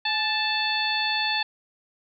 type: harmonic tone with a mistuned harmonic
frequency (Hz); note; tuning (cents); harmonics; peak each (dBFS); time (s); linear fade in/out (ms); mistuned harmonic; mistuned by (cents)
880; A5; 0; 1 / 2 / 3 / 4 / 5; -29 / -29 / -29 / -29 / -29; 0.05-1.43; 5; 1; -55
effects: none